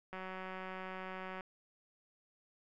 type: click train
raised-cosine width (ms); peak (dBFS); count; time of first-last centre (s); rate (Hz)
0.5; -30; 240; 0.13-1.408; 187
effects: none